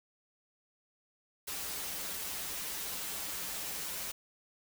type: noise with comb filter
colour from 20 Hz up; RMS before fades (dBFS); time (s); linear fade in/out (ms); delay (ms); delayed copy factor
white; -39; 1.47-4.12; 10; 8.3; -0.7
effects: none